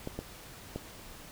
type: clicks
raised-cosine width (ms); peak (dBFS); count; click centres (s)
2; -22; 3; 0.074 / 0.19 / 0.76
effects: pink hiss -49 dBFS RMS until 1.31 s